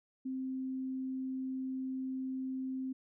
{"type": "tone", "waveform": "sine", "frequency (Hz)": 261.6, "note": "C4", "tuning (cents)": 0, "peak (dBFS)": -35, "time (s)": [0.25, 2.93], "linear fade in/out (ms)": 10, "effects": []}